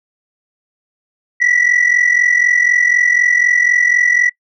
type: tone pair together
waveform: sine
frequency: 1932 / 1976 Hz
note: B6 / B6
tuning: -39 / 0 cents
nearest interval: unison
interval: 39 cents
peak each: -11 dBFS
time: 1.4-4.3 s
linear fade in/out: 20 ms
effects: noise-tail reverb RT60 0.1 s tail -22 dB re dry + tanh soft clip ceiling -6 dBFS